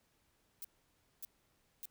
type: noise bursts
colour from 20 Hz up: violet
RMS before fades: -45 dBFS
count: 3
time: 0.62-1.855 s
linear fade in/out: 0 ms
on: 25 ms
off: 580 ms
effects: pink hiss -75 dBFS RMS until 1.9 s